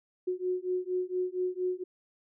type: beating tone pair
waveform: sine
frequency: 363.2 / 367.5 Hz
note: F#4 / F#4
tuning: -32 / -12 cents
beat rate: 4.3 Hz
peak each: -32 / -32 dBFS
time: 0.27-1.84 s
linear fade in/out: 10 ms
effects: none